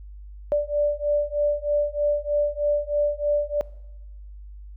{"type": "beating tone pair", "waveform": "sine", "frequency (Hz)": [585, 588.2], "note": ["D5", "D5"], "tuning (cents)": [-7, 3], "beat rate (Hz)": 3.2, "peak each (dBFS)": -23, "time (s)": [0.52, 3.61], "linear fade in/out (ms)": 0, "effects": ["noise-tail reverb RT60 0.9 s tail -21 dB re dry", "added 50 Hz sine -38 dBFS peak until 4.76 s"]}